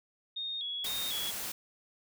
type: tone with vibrato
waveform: sine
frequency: 3520 Hz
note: A7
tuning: in tune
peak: -34 dBFS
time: 0.36-1.31 s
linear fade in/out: 10 ms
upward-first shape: square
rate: 2 Hz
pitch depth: 83 cents each way
type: noise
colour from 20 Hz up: white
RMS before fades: -38 dBFS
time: 0.84-1.52 s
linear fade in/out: 5 ms
effects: none